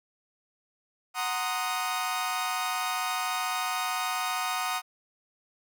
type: chord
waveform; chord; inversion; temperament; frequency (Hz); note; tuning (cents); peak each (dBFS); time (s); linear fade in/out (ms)
sawtooth; C half-diminished seventh; second; equal; 740 / 932.3 / 1046.5 / 1244.5; Gb5 / Bb5 / C6 / Eb6; 0 / 0 / 0 / 0; -29 / -32 / -34 / -28; 1.14-4.82; 50
effects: none